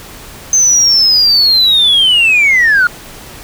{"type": "linear sweep", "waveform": "sine", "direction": "down", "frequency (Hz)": [6272, 1396.9], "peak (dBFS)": -4, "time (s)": [0.53, 2.87], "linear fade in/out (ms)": 2, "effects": ["tanh soft clip ceiling -3 dBFS", "pink hiss -32 dBFS RMS until 3.43 s"]}